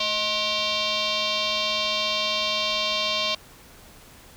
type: tone with frequency modulation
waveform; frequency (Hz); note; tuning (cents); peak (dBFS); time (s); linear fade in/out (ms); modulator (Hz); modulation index
sine; 220; A3; 0; -22; 0-3.35; 5; 847; 5.3
effects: pink hiss -49 dBFS RMS until 4.36 s